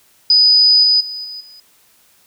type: tone with level steps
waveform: sine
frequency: 4978 Hz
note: D#8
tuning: in tune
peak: -7 / -9 / -24 / -27 / -38 dBFS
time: 0.3-1.6 s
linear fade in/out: 2 ms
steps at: 0.83 / 1 / 1.24 / 1.4 s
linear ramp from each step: 10 ms
effects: white hiss -53 dBFS RMS until 2.26 s